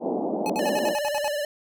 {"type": "band-pass noise", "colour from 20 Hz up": "pink", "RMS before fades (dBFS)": -27, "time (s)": [0, 0.95], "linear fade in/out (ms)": 50, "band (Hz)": [200, 800], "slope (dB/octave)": 48}
{"type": "tone bursts", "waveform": "square", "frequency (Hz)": 850, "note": "G#5", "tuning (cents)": 40, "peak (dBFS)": -26, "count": 9, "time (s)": [0.46, 1.28], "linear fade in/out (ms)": 0, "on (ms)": 36, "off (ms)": 62}
{"type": "tone with vibrato", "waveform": "square", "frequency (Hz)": 587.3, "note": "D5", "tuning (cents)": 0, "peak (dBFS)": -26, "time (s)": [0.59, 1.45], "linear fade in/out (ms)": 2, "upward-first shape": "triangle", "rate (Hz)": 19, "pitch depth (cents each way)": 65}
{"effects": []}